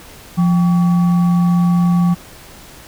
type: tone with frequency modulation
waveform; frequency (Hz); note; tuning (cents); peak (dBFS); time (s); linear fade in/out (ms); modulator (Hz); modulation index
sine; 174.8; F3; +2; -10; 0.37-2.15; 20; 959; 0.25
effects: pink hiss -39 dBFS RMS until 2.87 s